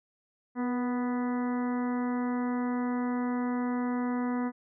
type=harmonic tone with a mistuned harmonic; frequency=246.9 Hz; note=B3; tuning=in tune; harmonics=1 / 2 / 3 / 4 / 5 / 6 / 7 / 8; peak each=-28 / -39 / -41 / -40 / -44 / -48 / -49 / -48 dBFS; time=0.55-4.52 s; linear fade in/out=50 ms; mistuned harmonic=2; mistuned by=-27 cents; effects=none